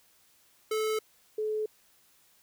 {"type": "tone pair in turn", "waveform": ["square", "sine"], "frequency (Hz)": [434.5, 430], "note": ["A4", "A4"], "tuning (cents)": [-22, -40], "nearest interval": "unison", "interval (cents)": 18, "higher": "first", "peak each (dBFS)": -28, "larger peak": "neither", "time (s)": [[0.71, 0.99], [1.38, 1.66]], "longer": "neither", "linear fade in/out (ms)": 5, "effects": ["white hiss -64 dBFS RMS until 2.42 s"]}